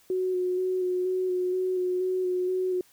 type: tone with vibrato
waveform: sine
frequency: 367.2 Hz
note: F#4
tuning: 13 cents flat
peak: -24 dBFS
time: 0.1-2.81 s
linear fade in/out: 2 ms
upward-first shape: square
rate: 2.1 Hz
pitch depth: 16 cents each way
effects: white hiss -60 dBFS RMS until 2.92 s